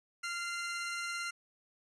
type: tone pair together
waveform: sawtooth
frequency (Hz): 1388.6 / 2074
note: F6 / C7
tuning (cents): -10 / -16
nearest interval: perfect fifth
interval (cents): 694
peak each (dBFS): -34 / -37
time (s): 0.23-1.31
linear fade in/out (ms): 10
effects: resampled to 22050 Hz